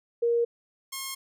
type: tone pair in turn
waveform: sine / 5% pulse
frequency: 470 / 1074.8 Hz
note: A#4 / C6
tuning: +14 / +46 cents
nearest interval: octave + major second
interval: 1432 cents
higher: second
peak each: -21 dBFS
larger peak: neither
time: 0.22-0.45 / 0.92-1.15 s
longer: neither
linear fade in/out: 10 ms
effects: none